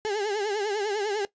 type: tone with vibrato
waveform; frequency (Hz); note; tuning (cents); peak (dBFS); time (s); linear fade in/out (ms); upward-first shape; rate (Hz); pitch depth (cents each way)
35% pulse; 415.3; G#4; 0; -24; 0.05-1.25; 0; triangle; 10; 120
effects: noise-tail reverb RT60 0.1 s tail -17 dB re dry + resampled to 16000 Hz